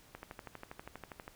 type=click train; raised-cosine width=0.5 ms; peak=-29 dBFS; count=15; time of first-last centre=0.15-1.279 s; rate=12.4 Hz; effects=pink hiss -61 dBFS RMS until 1.35 s